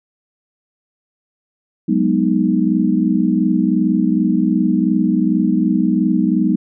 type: chord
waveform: sine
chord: G# minor seventh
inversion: third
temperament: equal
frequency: 185 / 207.7 / 246.9 / 311.1 Hz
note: F#3 / G#3 / B3 / D#4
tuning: 0 / 0 / 0 / 0 cents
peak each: -18 dBFS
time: 1.88-6.56 s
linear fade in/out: 10 ms
effects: none